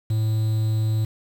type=tone with quantisation; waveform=triangle; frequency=109.4 Hz; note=A2; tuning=9 cents flat; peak=-17 dBFS; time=0.1-1.05 s; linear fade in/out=5 ms; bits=7; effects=none